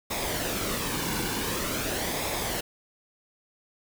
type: noise with flanger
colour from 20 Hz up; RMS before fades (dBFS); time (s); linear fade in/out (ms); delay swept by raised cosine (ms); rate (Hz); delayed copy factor
pink; -30; 0.1-2.61; 10; 0.67 to 1.6; 0.46; -0.5
effects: none